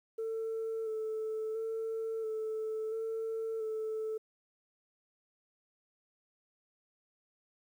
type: tone with vibrato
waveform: sine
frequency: 442.7 Hz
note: A4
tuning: 11 cents sharp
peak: -32 dBFS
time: 0.18-4.18 s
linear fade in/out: 10 ms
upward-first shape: square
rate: 0.73 Hz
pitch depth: 19 cents each way
effects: tanh soft clip ceiling -31 dBFS + 11-bit